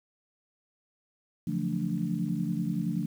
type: tone cluster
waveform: sine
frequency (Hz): 142.6 / 172.5 / 183.1 / 220.4 / 291.9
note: C#3 / F3 / F#3 / A3 / D4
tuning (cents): +49 / -21 / -18 / +3 / -10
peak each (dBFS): -36 / -31 / -36 / -33 / -36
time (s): 1.47-3.06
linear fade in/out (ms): 5
effects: 9-bit